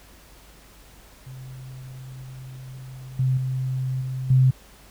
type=tone with level steps; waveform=sine; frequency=130 Hz; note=C3; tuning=11 cents flat; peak=-36 / -18 / -23 / -26 / -13 dBFS; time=1.26-4.51 s; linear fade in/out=10 ms; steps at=3.19 / 3.37 / 4.01 / 4.3 s; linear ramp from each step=5 ms; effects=added 50 Hz sine -51 dBFS peak until 4.9 s + pink hiss -51 dBFS RMS until 4.9 s